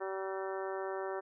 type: harmonic tone with a mistuned harmonic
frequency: 191.7 Hz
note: G3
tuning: 38 cents flat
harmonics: 2 / 3 / 4 / 5 / 6 / 7 / 8 / 9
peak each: -38 / -42 / -44 / -46 / -48 / -49 / -50 / -51 dBFS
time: 0-1.21 s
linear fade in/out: 20 ms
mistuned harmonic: 9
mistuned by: +67 cents
effects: none